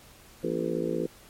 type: harmonic tone with a mistuned harmonic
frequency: 56 Hz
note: A1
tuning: 31 cents sharp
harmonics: 3 / 4 / 5 / 6 / 7 / 8 / 9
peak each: -35 / -36 / -38 / -32 / -34 / -33 / -34 dBFS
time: 0.43-1.07 s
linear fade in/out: 10 ms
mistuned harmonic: 4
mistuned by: +95 cents
effects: pink hiss -53 dBFS RMS until 1.29 s + MP3 64 kbps